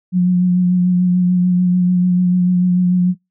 sine tone with vibrato, 180 Hz, F#3, 47 cents flat, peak -10 dBFS, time 0.12-3.15 s, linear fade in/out 50 ms, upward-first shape sine, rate 6.8 Hz, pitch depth 20 cents each way, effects noise-tail reverb RT60 0.2 s tail -26 dB re dry

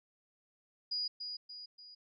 sine tone with echo, 4898 Hz, D#8, 28 cents flat, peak -33 dBFS, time 0.91-1.08 s, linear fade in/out 10 ms, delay 290 ms, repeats 3, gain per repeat -6 dB, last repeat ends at 1.95 s, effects none

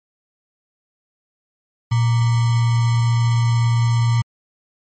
sine tone with sample-and-hold, 117.1 Hz, A#2, 8 cents sharp, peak -13 dBFS, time 1.91-4.22 s, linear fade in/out 10 ms, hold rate 1050 Hz, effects MP3 32 kbps

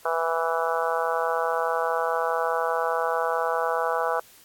harmonic tone, 164.81 Hz, E3, in tune, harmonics 3 / 4 / 5 / 6 / 7 / 8 / 9, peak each -28 / -29 / -30 / -31 / -31 / -32 / -33 dBFS, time 0.05-4.2 s, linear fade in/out 5 ms, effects white hiss -53 dBFS RMS until 4.44 s + AAC 64 kbps

